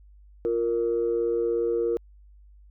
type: tone pair together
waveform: sine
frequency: 349.2 / 466.1 Hz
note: F4 / A#4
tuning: 0 / 0 cents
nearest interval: perfect fourth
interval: 500 cents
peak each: -26 / -23 dBFS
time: 0.45-1.97 s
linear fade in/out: 0 ms
effects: tanh soft clip ceiling -16 dBFS + added 50 Hz sine -49 dBFS peak until 2.7 s